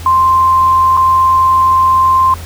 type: tone with dropouts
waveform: sine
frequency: 1046.5 Hz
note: C6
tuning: in tune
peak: -6 dBFS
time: 0.06-2.34 s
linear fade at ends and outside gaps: 2 ms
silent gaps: 0.969-0.973 s
effects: added 84 Hz sine -24 dBFS peak until 2.45 s + pink hiss -32 dBFS RMS until 2.45 s